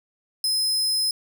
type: tone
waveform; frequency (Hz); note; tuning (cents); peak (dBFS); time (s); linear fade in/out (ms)
sawtooth; 5100; D#8; +42; -18; 0.44-1.11; 2
effects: none